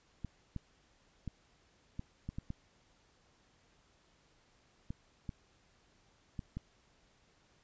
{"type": "clicks", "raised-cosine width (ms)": 5, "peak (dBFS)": -27, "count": 11, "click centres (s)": [0.247, 0.563, 1.277, 1.994, 2.29, 2.385, 2.504, 4.905, 5.292, 6.392, 6.57], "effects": ["pink hiss -69 dBFS RMS until 7.63 s", "resampled to 16000 Hz"]}